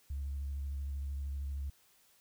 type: tone with vibrato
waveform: sine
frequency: 69.8 Hz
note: C#2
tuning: 13 cents sharp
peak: -34 dBFS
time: 0.1-1.7 s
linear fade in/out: 5 ms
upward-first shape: sine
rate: 13 Hz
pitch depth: 29 cents each way
effects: tanh soft clip ceiling -32 dBFS + white hiss -67 dBFS RMS until 2.2 s